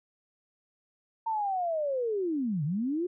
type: linear two-way sweep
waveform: sine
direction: down then up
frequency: 916 to 137.4 to 368.5 Hz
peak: -27 dBFS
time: 1.26-3.07 s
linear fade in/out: 10 ms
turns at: 2.64 s
effects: none